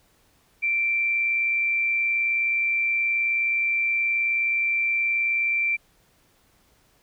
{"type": "tone with amplitude modulation", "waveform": "sine", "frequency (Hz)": 2349, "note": "D7", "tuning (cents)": 0, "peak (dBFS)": -19, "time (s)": [0.62, 5.77], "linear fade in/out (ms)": 20, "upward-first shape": "sine", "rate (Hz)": 119, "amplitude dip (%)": 30, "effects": ["pink hiss -62 dBFS RMS until 7.02 s"]}